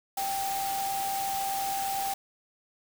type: tone in noise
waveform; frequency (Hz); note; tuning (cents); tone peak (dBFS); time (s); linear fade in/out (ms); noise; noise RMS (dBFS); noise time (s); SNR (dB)
sine; 784; G5; 0; -29; 0.17-2.14; 5; white; -36; 0.17-2.14; +4
effects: none